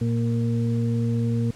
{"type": "harmonic tone", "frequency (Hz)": 116.54, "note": "A#2", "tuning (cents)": 0, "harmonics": [1, 2, 4], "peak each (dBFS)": [-22, -25, -33], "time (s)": [0.01, 1.51], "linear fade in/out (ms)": 5, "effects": ["pink hiss -48 dBFS RMS until 1.55 s", "low-pass 9000 Hz 12 dB/octave"]}